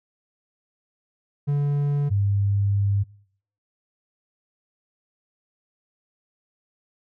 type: tone pair in turn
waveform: triangle / sine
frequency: 143.8 / 100.25 Hz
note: D3 / G2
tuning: -36 / +39 cents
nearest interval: tritone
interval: 625 cents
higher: first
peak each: -17 / -18 dBFS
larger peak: first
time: 1.47-2.1 / 2.1-3.04 s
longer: second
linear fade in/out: 20 ms
effects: noise-tail reverb RT60 0.6 s tail -24 dB re dry